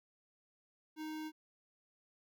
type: tone with notch filter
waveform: square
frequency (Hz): 311.1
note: D#4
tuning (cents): 0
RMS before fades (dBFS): -43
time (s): 0.96-1.32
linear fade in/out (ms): 50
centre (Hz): 8500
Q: 1.7
effects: none